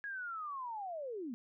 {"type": "linear sweep", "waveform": "sine", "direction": "down", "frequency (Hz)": [1673, 218.9], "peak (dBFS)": -39, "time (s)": [0.04, 1.34], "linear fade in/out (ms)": 0, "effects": []}